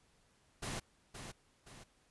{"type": "noise with echo", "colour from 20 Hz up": "pink", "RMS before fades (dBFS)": -41, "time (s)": [0.62, 0.8], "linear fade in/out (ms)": 10, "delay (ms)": 520, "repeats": 2, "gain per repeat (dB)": -7, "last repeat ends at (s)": 1.84, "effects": ["pink hiss -71 dBFS RMS until 2.1 s", "resampled to 24000 Hz"]}